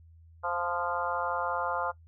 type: harmonic tone with a mistuned harmonic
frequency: 174.61 Hz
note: F3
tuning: in tune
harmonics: 3 / 4 / 5 / 6 / 7 / 8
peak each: -36 / -36 / -35 / -36 / -36 / -37 dBFS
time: 0.43-1.92 s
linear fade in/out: 20 ms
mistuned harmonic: 6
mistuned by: -19 cents
effects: noise-tail reverb RT60 0.1 s tail -18 dB re dry + added 82 Hz sine -52 dBFS peak until 2.07 s